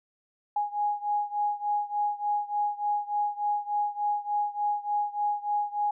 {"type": "beating tone pair", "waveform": "sine", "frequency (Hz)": [827, 830.4], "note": ["G#5", "G#5"], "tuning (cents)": [-8, 0], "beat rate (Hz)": 3.4, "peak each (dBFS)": [-28, -30], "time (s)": [0.56, 5.91], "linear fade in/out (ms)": 5, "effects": []}